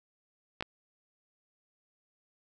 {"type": "clicks", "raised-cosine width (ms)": 0.3, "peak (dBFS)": -18, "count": 2, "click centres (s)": [0.608, 0.625], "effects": []}